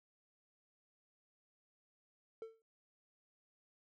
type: tone with exponential decay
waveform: triangle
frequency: 448.2 Hz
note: A4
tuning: 32 cents sharp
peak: -39 dBFS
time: 2.42-2.62 s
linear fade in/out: 1 ms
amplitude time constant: 43 ms
effects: none